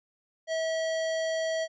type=tone; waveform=square; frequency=646 Hz; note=E5; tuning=35 cents flat; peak=-28 dBFS; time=0.47-1.68 s; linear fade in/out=50 ms; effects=resampled to 16000 Hz